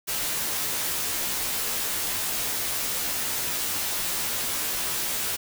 white noise with comb filter, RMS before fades -28 dBFS, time 0.07-5.37 s, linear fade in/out 20 ms, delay 15 ms, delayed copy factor -0.75, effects none

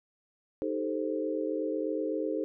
sine chord, A half-diminished seventh, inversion second, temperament equal, 311.1 / 392 / 440 / 523.3 Hz, Eb4 / G4 / A4 / C5, 0 / 0 / 0 / 0 cents, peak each -33 / -37 / -34 / -35 dBFS, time 0.62-2.44 s, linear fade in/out 0 ms, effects none

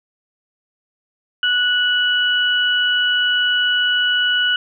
sine tone pair together, 1473 / 2946 Hz, F#6 / F#7, -8 / -8 cents, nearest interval octave, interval 1200 cents, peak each -17 dBFS, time 1.43-4.56 s, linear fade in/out 2 ms, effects none

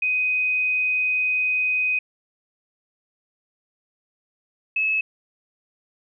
sine tone pair in turn, 2505 / 2589 Hz, D#7 / E7, +11 / -32 cents, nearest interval minor second, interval 57 cents, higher second, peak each -19 dBFS, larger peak neither, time 0.02-1.99 / 4.76-5.01 s, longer first, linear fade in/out 5 ms, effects none

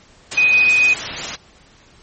sine tone in noise, 2500 Hz, D#7, 8 cents sharp, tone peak -10 dBFS, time 0.37-0.94 s, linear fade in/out 10 ms, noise white, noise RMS -24 dBFS, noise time 0.31-1.36 s, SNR +11 dB, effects pink hiss -49 dBFS RMS until 2.02 s + MP3 32 kbps

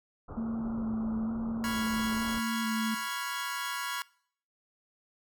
pink low-pass noise, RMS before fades -43 dBFS, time 0.28-2.4 s, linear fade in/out 10 ms, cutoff 1400 Hz, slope 96 dB/octave
sine tone with vibrato, 224.3 Hz, A3, 34 cents sharp, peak -30 dBFS, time 0.37-2.95 s, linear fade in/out 10 ms, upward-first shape square, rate 1.1 Hz, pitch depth 19 cents each way
sawtooth chord, C# dominant seventh, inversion third, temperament equal, 987.8 / 1108.7 / 1396.9 / 1661.2 Hz, B5 / C#6 / E#6 / G#6, 0 / 0 / 0 / 0 cents, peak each -35 dBFS, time 1.64-4.02 s, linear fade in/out 0 ms
effects noise-tail reverb RT60 0.6 s tail -23 dB re dry

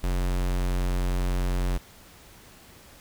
square tone, 45 Hz, F#1, 47 cents flat, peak -24 dBFS, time 0.03-1.78 s, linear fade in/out 10 ms, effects pink hiss -51 dBFS RMS until 3 s

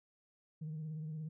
sine tone with vibrato, 155.56 Hz, D#3, in tune, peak -38 dBFS, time 0.61-1.29 s, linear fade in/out 10 ms, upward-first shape triangle, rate 17 Hz, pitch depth 59 cents each way, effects tanh soft clip ceiling -37 dBFS

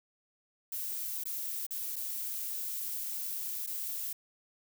violet noise with dropouts, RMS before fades -37 dBFS, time 0.72-4.13 s, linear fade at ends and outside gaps 5 ms, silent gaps 1.238-1.255 / 1.666-1.707 / 1.959-1.963 / 3.665-3.671 s, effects none

